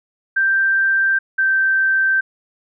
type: tone pair in turn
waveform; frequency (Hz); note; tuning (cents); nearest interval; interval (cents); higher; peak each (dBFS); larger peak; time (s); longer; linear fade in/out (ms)
sine; 1571 / 1558.3; G6 / G6; +3 / -11; unison; 14; first; -13; neither; 0.36-1.19 / 1.38-2.21; neither; 10
effects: none